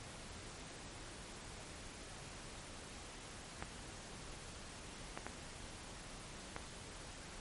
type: clicks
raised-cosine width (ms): 0.5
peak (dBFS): -26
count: 4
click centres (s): 3.625 / 5.175 / 5.266 / 6.564
effects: pink hiss -51 dBFS RMS until 7.4 s + MP3 48 kbps